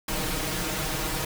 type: noise with comb filter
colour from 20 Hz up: pink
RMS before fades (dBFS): -29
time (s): 0.08-1.25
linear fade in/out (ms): 5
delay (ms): 6.4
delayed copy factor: +0.9
effects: none

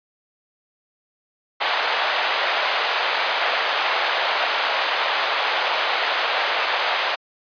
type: band-pass noise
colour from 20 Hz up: pink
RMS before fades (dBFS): -22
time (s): 1.6-7.16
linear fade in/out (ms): 20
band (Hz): 610 to 4000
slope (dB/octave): 24
effects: resampled to 11025 Hz

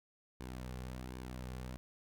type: tone with flanger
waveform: sawtooth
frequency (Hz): 63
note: B1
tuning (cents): +35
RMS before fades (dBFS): -45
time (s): 0.4-1.77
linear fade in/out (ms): 0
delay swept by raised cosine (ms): 1.5 to 3.2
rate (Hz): 1.3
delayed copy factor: -0.5
effects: none

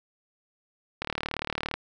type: click train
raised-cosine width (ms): 0.3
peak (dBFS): -13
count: 28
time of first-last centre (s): 1.02-1.74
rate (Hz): 37.5
effects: none

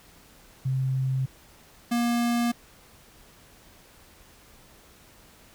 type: tone pair in turn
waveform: sine / square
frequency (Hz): 131.8 / 237.4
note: C3 / A#3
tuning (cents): +13 / +32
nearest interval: minor seventh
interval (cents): 1019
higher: second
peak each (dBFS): -23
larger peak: neither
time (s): 0.65-1.26 / 1.91-2.52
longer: neither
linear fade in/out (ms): 10
effects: pink hiss -54 dBFS RMS until 5.54 s

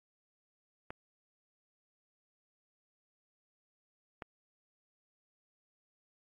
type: clicks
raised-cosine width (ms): 0.5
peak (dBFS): -26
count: 2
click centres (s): 0.905 / 4.222
effects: AAC 32 kbps

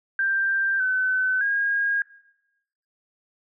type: tone with pitch steps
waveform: sine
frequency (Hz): 1579 / 1517 / 1630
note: G6 / F#6 / G#6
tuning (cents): +12 / +43 / -33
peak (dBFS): -20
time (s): 0.19-2.02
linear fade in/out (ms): 2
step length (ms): 610
effects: noise-tail reverb RT60 0.9 s tail -20 dB re dry

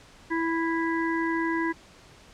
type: harmonic tone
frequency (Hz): 329.6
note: E4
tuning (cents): 0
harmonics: 1 / 3 / 5 / 6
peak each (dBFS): -26 / -31 / -33 / -34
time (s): 0.3-1.73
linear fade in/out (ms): 20
effects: pink hiss -52 dBFS RMS until 2.33 s + low-pass 7000 Hz 12 dB/octave

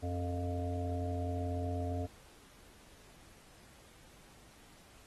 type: harmonic tone with a mistuned harmonic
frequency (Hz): 88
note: F2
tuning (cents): +14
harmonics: 1 / 3 / 5 / 7 / 8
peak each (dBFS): -35 / -41 / -45 / -44 / -44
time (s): 0.02-2.07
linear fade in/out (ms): 20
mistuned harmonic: 3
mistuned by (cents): +21
effects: pink hiss -60 dBFS RMS until 5.06 s + AAC 32 kbps

